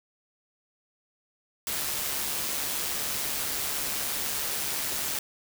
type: noise with amplitude modulation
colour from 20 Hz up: white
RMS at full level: -29 dBFS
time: 1.67-5.19 s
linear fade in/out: 2 ms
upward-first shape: sine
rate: 144 Hz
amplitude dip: 35%
effects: none